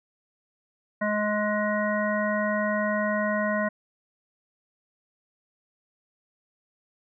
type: harmonic tone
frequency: 210 Hz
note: G#3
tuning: 19 cents sharp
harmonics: 1 / 3 / 5 / 7 / 9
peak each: -28 / -27 / -32 / -33 / -31 dBFS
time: 1.01-3.69 s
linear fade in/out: 10 ms
effects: none